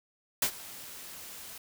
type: noise with ADSR envelope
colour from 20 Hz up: white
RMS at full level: -25 dBFS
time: 0.42-1.58 s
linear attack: 4 ms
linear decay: 79 ms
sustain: -20 dB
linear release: 4 ms
effects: none